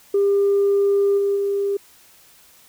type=tone with level steps; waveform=sine; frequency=400 Hz; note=G4; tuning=35 cents sharp; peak=-13 / -16 / -18 dBFS; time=0.14-1.77 s; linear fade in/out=5 ms; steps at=1.17 / 1.35 s; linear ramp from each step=20 ms; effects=tanh soft clip ceiling -11 dBFS + white hiss -51 dBFS RMS until 2.68 s